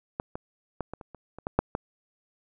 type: clicks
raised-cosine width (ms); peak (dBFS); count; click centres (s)
1; -15 / -20 / -16 / -22 / -28 / -29 / -27 / -16 / -6 / -14; 10; 0.199 / 0.355 / 0.807 / 0.936 / 1.012 / 1.147 / 1.386 / 1.469 / 1.59 / 1.751
effects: none